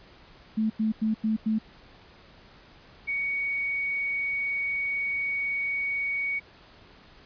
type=tone bursts; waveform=sine; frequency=218.5 Hz; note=A3; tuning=12 cents flat; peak=-22 dBFS; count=5; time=0.57-1.588 s; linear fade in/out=10 ms; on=130 ms; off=92 ms
type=tone; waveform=sine; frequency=2239 Hz; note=C#7; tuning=17 cents sharp; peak=-26 dBFS; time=3.07-6.4 s; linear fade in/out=20 ms
effects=pink hiss -53 dBFS RMS until 7.25 s + resampled to 11025 Hz